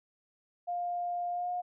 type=tone with pitch glide; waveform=sine; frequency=704 to 715.5 Hz; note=F5 to F5; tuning=+14 to +42 cents; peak=-31 dBFS; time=0.67-1.62 s; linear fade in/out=20 ms; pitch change=+28 cents; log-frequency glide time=1.31-1.5 s; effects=none